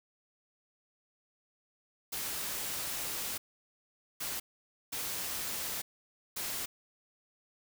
white noise bursts at uneven times, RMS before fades -37 dBFS, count 4, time 2.12-3.38 / 4.2-4.4 / 4.92-5.82 / 6.36-6.66 s, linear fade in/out 10 ms, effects none

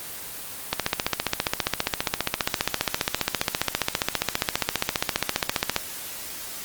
click train, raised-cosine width 0.2 ms, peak -3 dBFS, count 76, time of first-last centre 0.73-5.764 s, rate 14.9 Hz, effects white hiss -36 dBFS RMS until 6.64 s + Opus 24 kbps

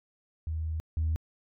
sine tone pair in turn, 79.5 / 79.5 Hz, D#2 / D#2, +38 / +38 cents, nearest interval unison, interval 0 cents, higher neither, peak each -29 / -24 dBFS, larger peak second, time 0.47-0.8 / 0.97-1.16 s, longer first, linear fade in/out 0 ms, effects tanh soft clip ceiling -22 dBFS

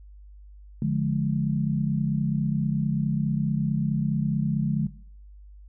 sine chord, D diminished, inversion none, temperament just, 146.83 / 176.2 / 211.4 Hz, D3 / F3 / Ab3, 0 / +16 / +31 cents, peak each -25 / -28 / -26 dBFS, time 0.82-4.87 s, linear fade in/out 2 ms, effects noise-tail reverb RT60 0.5 s tail -18 dB re dry + added 50 Hz sine -44 dBFS peak until 5.68 s

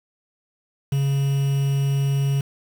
triangle tone with quantisation, 138.59 Hz, C#3, in tune, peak -16 dBFS, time 0.92-2.41 s, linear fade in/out 5 ms, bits 6, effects none

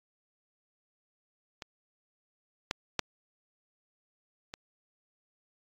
clicks, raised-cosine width 0.2 ms, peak -23 / -12 / -9 / -22 dBFS, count 4, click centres 1.622 / 2.711 / 2.993 / 4.539 s, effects AAC 48 kbps

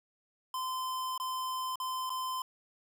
square tone with dropouts, 1030 Hz, C6, 28 cents flat, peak -34 dBFS, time 0.54-2.42 s, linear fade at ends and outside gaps 2 ms, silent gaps 1.178-1.199 / 1.757-1.8 / 2.095-2.102 s, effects none

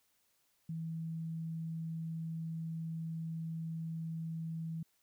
sine tone, 162.8 Hz, E3, 21 cents flat, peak -37 dBFS, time 0.69-4.83 s, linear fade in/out 5 ms, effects white hiss -75 dBFS RMS until 5.02 s

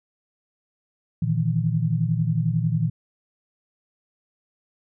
sine tone cluster, 116.8 / 154.7 / 165.8 Hz, A#2 / D#3 / E3, +4 / -10 / +10 cents, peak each -24 / -24 / -24 dBFS, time 1.22-2.9 s, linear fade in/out 5 ms, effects none

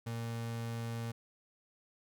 35% pulse tone, 115.8 Hz, A#2, 11 cents flat, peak -35 dBFS, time 0.06-1.12 s, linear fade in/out 10 ms, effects none

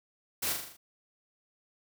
white noise with echo, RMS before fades -32 dBFS, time 0.42-0.53 s, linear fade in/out 10 ms, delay 40 ms, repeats 6, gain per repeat -4 dB, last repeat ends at 0.77 s, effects none

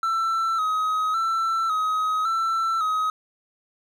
triangle tone with vibrato, 1300 Hz, E6, 24 cents flat, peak -19 dBFS, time 0.03-3.1 s, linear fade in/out 2 ms, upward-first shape square, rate 0.9 Hz, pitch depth 47 cents each way, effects none

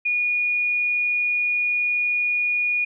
sine tone, 2447 Hz, D#7, 29 cents flat, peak -19 dBFS, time 0.05-2.85 s, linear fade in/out 10 ms, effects none

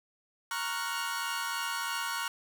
sawtooth chord, Gb major seventh, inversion first, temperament equal, 932.3 / 1108.7 / 1396.9 / 1480 Hz, Bb5 / Db6 / F6 / Gb6, 0 / 0 / 0 / 0 cents, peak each -34 dBFS, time 0.51-2.28 s, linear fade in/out 2 ms, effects none

